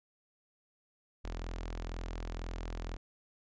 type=tone with notch filter; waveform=sawtooth; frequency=42.04 Hz; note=E1; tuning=35 cents sharp; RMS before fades=-40 dBFS; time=1.24-2.97 s; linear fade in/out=10 ms; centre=140 Hz; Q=1.1; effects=resampled to 16000 Hz